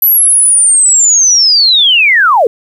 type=linear sweep; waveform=sine; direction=down; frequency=12000 to 410 Hz; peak=-4 dBFS; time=0.02-2.47 s; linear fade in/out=2 ms; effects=7-bit